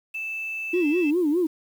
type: tone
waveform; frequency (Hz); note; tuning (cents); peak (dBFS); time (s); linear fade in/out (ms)
sine; 2638; E7; +1; -28; 0.14-1.11; 10
type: tone with vibrato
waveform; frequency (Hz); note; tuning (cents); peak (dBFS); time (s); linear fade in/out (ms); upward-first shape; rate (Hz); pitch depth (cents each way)
sine; 324.9; E4; -25; -18; 0.73-1.47; 10; sine; 4.9; 210
effects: tanh soft clip ceiling -14 dBFS + 8-bit